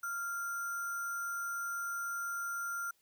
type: tone with sample-and-hold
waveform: sine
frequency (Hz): 1392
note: F6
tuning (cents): -6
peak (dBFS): -35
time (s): 0.03-2.91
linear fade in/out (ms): 5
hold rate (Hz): 7350
effects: white hiss -73 dBFS RMS until 3.01 s